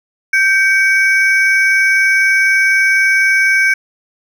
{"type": "ring-modulated tone", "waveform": "triangle", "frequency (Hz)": 1912, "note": "A#6", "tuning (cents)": 43, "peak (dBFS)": -4, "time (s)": [0.33, 3.74], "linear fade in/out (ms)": 5, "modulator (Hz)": 348, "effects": []}